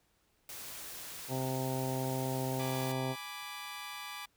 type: noise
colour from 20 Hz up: white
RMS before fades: -45 dBFS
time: 0.49-2.92 s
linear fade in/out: 2 ms
type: harmonic tone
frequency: 130.81 Hz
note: C3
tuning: in tune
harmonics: 1 / 2 / 3 / 4 / 5 / 6 / 7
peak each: -36 / -39 / -41 / -42 / -43 / -44 / -44 dBFS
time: 1.28-3.16 s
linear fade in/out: 50 ms
type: chord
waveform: 15% pulse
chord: G# diminished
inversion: none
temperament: equal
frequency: 830.6 / 987.8 / 1174.7 Hz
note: G#5 / B5 / D6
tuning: 0 / 0 / 0 cents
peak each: -41 / -41 / -38 dBFS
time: 2.59-4.26 s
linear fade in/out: 10 ms
effects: pink hiss -73 dBFS RMS until 4.36 s